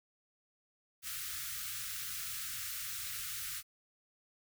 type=band-stop noise; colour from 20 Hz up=white; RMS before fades=-41 dBFS; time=1.02-3.63 s; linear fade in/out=50 ms; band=150 to 1200 Hz; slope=96 dB/octave; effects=none